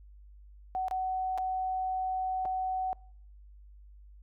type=tone with dropouts; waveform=sine; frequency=750 Hz; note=F#5; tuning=23 cents sharp; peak=-29 dBFS; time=0.75-2.93 s; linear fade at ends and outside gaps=0 ms; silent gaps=0.883-0.911 / 1.377-1.383 / 2.452-2.456 s; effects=noise-tail reverb RT60 0.6 s tail -25 dB re dry + added 50 Hz sine -50 dBFS peak until 4.22 s